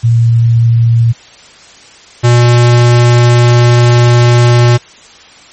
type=tone pair in turn; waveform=sine / square; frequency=116.2 / 120.39 Hz; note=A#2 / B2; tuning=-5 / -44 cents; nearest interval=minor second; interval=61 cents; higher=second; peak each=-4 dBFS; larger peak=neither; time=0.03-1.13 / 2.23-4.78 s; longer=second; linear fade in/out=20 ms; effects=white hiss -37 dBFS RMS until 5.52 s + MP3 32 kbps